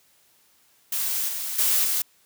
blue noise with level steps, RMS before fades -26 / -30 / -21 / -24 dBFS, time 0.92-2.02 s, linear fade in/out 5 ms, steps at 1.28 / 1.58 / 1.84 s, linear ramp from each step 10 ms, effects white hiss -61 dBFS RMS until 2.25 s + high-pass 60 Hz 12 dB/octave

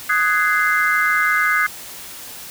sine chord, Ab dominant seventh, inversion second, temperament just, 1245.9 / 1495.1 / 1661.2 / 2077 Hz, Eb6 / Gb6 / Ab6 / C7, +2 / +18 / 0 / -13 cents, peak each -20 dBFS, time 0.09-1.67 s, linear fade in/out 10 ms, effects white hiss -35 dBFS RMS until 2.5 s

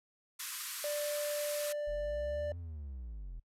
white band-pass noise, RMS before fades -42 dBFS, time 0.39-1.73 s, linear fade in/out 10 ms, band 1000 to 14000 Hz, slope 96 dB/octave
triangle tone, 590 Hz, D5, 8 cents sharp, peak -32 dBFS, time 0.84-2.52 s, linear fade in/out 2 ms
triangle linear two-way sweep, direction up then down, 38.89 to 87.31 to 38.89 Hz, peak -39 dBFS, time 1.87-3.4 s, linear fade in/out 10 ms, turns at 2.58 s
effects noise-tail reverb RT60 0.1 s tail -24 dB re dry

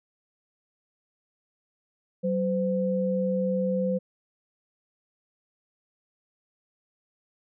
sine tone pair together, 188.71 / 512 Hz, F#3 / C5, +34 / -38 cents, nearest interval octave + perfect fourth, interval 1728 cents, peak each -26 dBFS, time 2.23-3.99 s, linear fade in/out 20 ms, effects none

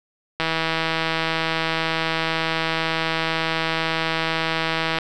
click train, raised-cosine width 0.3 ms, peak -6 dBFS, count 744, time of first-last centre 0.4-4.986 s, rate 162 Hz, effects none

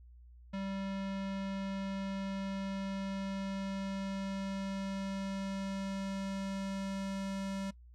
square tone with low-pass filter sweep, 194.6 Hz, G3, 12 cents flat, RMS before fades -38 dBFS, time 0.53-7.71 s, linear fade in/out 10 ms, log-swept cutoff 3700 to 7900 Hz, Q 0.85, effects noise-tail reverb RT60 0.1 s tail -21 dB re dry + added 60 Hz sine -53 dBFS peak until 7.94 s

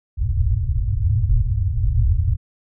white low-pass noise, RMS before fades -18 dBFS, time 0.17-2.37 s, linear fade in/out 50 ms, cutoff 120 Hz, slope 96 dB/octave, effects none

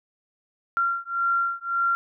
sine beating tone pair, 1376 / 1377.8 Hz, F6 / F6, -26 / -24 cents, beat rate 1.8 Hz, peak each -25 dBFS, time 0.77-1.95 s, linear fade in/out 0 ms, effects none

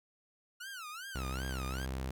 sawtooth tone with vibrato, 1396.9 Hz, F6, in tune, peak -39 dBFS, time 0.6-1.86 s, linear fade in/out 10 ms, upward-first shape sine, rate 2.6 Hz, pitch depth 250 cents each way
sawtooth tone, 65.41 Hz, C2, in tune, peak -32 dBFS, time 1.15-2.11 s, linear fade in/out 5 ms
effects none

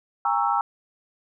sine tone cluster, 809 / 924 / 1111 / 1323 Hz, G#5 / A#5 / C#6 / E6, -46 / -16 / +4 / +6 cents, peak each -24 / -25 / -29 / -25 dBFS, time 0.25-0.61 s, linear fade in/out 2 ms, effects none

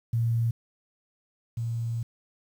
sine tone pair in turn, 115.8 / 115.8 Hz, A#2 / A#2, -11 / -11 cents, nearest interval unison, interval 0 cents, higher neither, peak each -22 / -27 dBFS, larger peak first, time 0.13-0.51 / 1.57-2.03 s, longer second, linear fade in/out 5 ms, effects 9-bit

